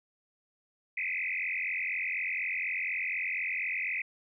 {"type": "tone with frequency modulation", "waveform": "sine", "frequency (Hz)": 2266, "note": "C#7", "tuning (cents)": 37, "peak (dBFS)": -30, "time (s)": [0.97, 4.02], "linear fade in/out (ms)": 5, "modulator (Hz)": 44.1, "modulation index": 6.6, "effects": []}